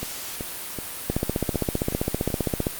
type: two click trains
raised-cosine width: 2 ms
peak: -17 / -9 dBFS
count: 7 / 25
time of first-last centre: 0.03-2.303 / 1.1-2.669 s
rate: 2.64 / 15.3 Hz
effects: white hiss -34 dBFS RMS until 2.79 s + Opus 48 kbps